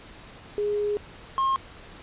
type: tone pair in turn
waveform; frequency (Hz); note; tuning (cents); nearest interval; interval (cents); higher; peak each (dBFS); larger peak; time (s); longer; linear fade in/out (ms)
sine / triangle; 414.4 / 1071.1; G#4 / C6; -4 / +40; octave + major third; 1644; second; -23 / -19; second; 0.58-0.97 / 1.38-1.56; first; 0
effects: pink hiss -46 dBFS RMS until 2.02 s + resampled to 8000 Hz